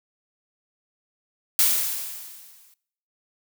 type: noise with exponential decay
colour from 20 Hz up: blue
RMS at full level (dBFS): -17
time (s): 1.59-2.74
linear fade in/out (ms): 1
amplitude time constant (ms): 250
effects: noise-tail reverb RT60 0.7 s tail -22 dB re dry